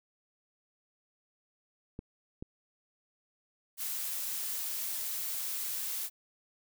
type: clicks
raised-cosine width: 3 ms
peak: -27 dBFS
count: 2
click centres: 1.991 / 2.425 s
type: noise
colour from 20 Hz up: blue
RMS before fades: -36 dBFS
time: 3.77-6.1 s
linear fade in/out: 50 ms
effects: none